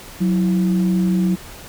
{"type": "tone pair together", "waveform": "sine", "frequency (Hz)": [184.36, 329], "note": ["F#3", "E4"], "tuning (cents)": [-6, -3], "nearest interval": "minor seventh", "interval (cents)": 1003, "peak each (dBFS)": [-14, -23], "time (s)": [0.2, 1.36], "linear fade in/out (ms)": 20, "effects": ["tanh soft clip ceiling -8 dBFS", "pink hiss -38 dBFS RMS until 1.68 s"]}